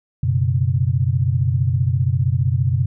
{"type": "chord", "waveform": "sine", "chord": "F# suspended fourth", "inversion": "none", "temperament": "equal", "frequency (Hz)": [92.5, 123.47, 138.59], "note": ["F#2", "B2", "C#3"], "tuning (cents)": [0, 0, 0], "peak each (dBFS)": [-20, -18, -21], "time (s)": [0.23, 2.86], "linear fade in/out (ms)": 5, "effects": []}